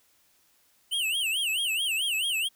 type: tone with vibrato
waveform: square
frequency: 2900 Hz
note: F#7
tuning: 35 cents flat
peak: -26 dBFS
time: 0.91-2.49 s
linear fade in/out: 20 ms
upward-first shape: sine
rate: 4.6 Hz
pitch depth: 210 cents each way
effects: white hiss -65 dBFS RMS until 2.55 s